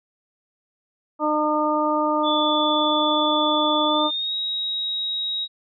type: harmonic tone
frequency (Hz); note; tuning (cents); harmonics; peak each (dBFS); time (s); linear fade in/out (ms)
303.2; D#4; -45; 1 / 2 / 3 / 4; -24 / -24 / -24 / -24; 1.19-4.11; 50
type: tone with pitch glide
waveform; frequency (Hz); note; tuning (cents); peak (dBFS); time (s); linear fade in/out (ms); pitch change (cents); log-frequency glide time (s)
sine; 3467 to 3803; A7 to A#7; -26 to +34; -23; 2.23-5.48; 50; +160; 3.87-4.34
effects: none